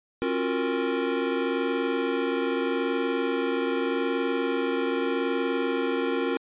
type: chord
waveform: square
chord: Gb major seventh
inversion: second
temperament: equal with one note detuned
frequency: 270.1 / 349.2 / 370 / 466.2 Hz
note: Db4 / F4 / Gb4 / Bb4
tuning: -45 / 0 / 0 / 0 cents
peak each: -30 / -31 / -35 / -29 dBFS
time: 0.22-6.37 s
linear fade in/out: 0 ms
effects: resampled to 8000 Hz